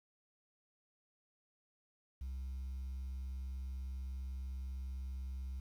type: tone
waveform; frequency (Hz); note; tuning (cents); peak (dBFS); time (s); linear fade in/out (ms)
sine; 65.41; C2; 0; -37; 2.21-5.6; 5
effects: tanh soft clip ceiling -39 dBFS + 11-bit